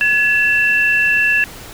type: tone pair together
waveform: sine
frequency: 1699 / 2684 Hz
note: G#6 / E7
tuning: +39 / +31 cents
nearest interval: minor sixth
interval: 792 cents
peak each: -14 dBFS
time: 0.01-1.44 s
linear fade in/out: 0 ms
effects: pink hiss -35 dBFS RMS until 1.73 s